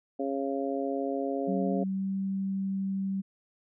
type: harmonic tone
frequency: 137.4 Hz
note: C#3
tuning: 15 cents flat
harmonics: 2 / 3 / 4 / 5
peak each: -32 / -34 / -34 / -36 dBFS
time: 0.19-1.84 s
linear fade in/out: 10 ms
type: tone with pitch glide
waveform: sine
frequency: 190.3 to 193.74 Hz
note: F#3 to G3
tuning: +49 to -20 cents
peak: -28 dBFS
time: 1.47-3.22 s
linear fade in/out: 20 ms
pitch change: +31 cents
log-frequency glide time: 1.69-2.14 s
effects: none